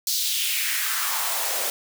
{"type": "noise with high-pass filter sweep", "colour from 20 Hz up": "white", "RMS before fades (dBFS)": -25, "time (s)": [0.07, 1.7], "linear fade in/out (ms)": 2, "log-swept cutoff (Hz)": [4800, 450], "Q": 2.5, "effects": []}